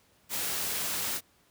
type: noise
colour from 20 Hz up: white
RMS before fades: -32 dBFS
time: 0.29-1.21 s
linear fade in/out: 50 ms
effects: pink hiss -65 dBFS RMS until 1.5 s + high-pass 60 Hz 12 dB/octave